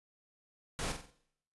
pink noise with echo, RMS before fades -37 dBFS, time 0.79-0.92 s, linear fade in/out 0 ms, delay 46 ms, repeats 4, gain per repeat -7 dB, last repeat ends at 1.104 s, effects noise-tail reverb RT60 0.7 s tail -18 dB re dry + resampled to 24000 Hz

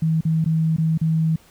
sine tone with dropouts, 160.5 Hz, E3, 46 cents flat, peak -16 dBFS, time 0.02-1.36 s, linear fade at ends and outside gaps 5 ms, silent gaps 0.209-0.251 / 0.444-0.459 / 0.765-0.782 / 0.977-1.013 s, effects pink hiss -53 dBFS RMS until 1.5 s

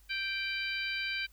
harmonic tone with a mistuned harmonic, 784 Hz, G5, in tune, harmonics 2 / 3 / 4 / 5 / 6, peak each -38 / -35 / -41 / -42 / -43 dBFS, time 0.09-1.27 s, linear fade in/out 20 ms, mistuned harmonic 4, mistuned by -35 cents, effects added 50 Hz sine -58 dBFS peak until 1.32 s + white hiss -66 dBFS RMS until 1.32 s

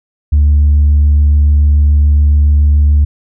sine tone with vibrato, 73.42 Hz, D2, in tune, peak -3 dBFS, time 0.32-3.05 s, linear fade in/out 10 ms, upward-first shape triangle, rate 7 Hz, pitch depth 11 cents each way, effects tanh soft clip ceiling -3 dBFS

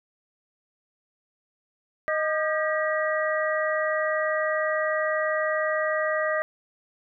sine tone cluster, 621 / 1213 / 1591 / 1916 Hz, D#5 / D#6 / G6 / A#6, -3 / -44 / +25 / +47 cents, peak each -25 / -30 / -33 / -29 dBFS, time 2.08-6.42 s, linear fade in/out 0 ms, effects none

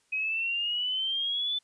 sine exponential sweep, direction up, 2522 to 3520 Hz, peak -27 dBFS, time 0.12-1.59 s, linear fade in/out 10 ms, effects white hiss -69 dBFS RMS until 1.63 s + resampled to 22050 Hz

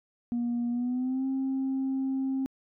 sine tone with pitch glide, 238.8 to 266.5 Hz, A#3 to C4, +42 to +32 cents, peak -25 dBFS, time 0.32-2.46 s, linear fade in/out 0 ms, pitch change +190 cents, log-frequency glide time 0.7-1.26 s, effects tanh soft clip ceiling -24 dBFS

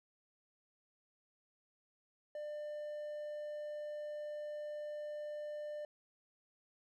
triangle tone, 597 Hz, D5, 28 cents sharp, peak -39 dBFS, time 2.35-5.85 s, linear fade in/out 2 ms, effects none

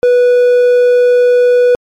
triangle tone, 491.3 Hz, B4, 9 cents flat, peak -3 dBFS, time 0.03-1.75 s, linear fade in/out 0 ms, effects MP3 64 kbps

